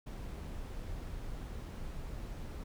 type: noise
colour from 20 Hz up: brown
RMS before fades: -42 dBFS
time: 0.06-2.64 s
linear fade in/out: 10 ms
effects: none